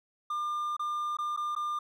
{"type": "tone with dropouts", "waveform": "triangle", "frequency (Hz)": 1200, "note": "D6", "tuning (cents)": 37, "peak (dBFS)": -28, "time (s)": [0.3, 1.79], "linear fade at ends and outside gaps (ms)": 5, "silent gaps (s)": [[0.767, 0.794], [1.17, 1.186], [1.365, 1.373], [1.552, 1.562]], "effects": []}